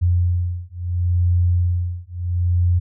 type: beating tone pair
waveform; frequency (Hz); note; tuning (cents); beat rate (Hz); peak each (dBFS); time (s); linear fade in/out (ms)
sine; 87.8 / 88.53; F2 / F2; +10 / +24; 0.73; -19; 0.01-2.8; 20
effects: none